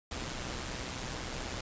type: noise with amplitude modulation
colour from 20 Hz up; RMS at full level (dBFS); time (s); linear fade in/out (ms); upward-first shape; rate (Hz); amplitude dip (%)
pink; -36; 0.11-1.61; 5; sine; 126; 55
effects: resampled to 16000 Hz